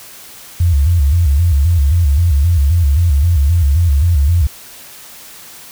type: tone with vibrato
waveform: sine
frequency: 77.78 Hz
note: D#2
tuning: in tune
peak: -8 dBFS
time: 0.6-4.47 s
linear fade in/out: 5 ms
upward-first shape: square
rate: 3.8 Hz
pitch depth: 180 cents each way
effects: white hiss -36 dBFS RMS until 5.71 s